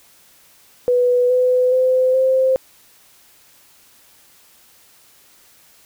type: tone with pitch steps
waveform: sine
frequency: 493.2 / 503 / 513 / 523.1 Hz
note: B4 / B4 / C5 / C5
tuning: -2 / +32 / -34 / -1 cents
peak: -12 dBFS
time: 0.88-2.56 s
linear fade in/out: 0 ms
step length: 420 ms
effects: white hiss -51 dBFS RMS until 5.85 s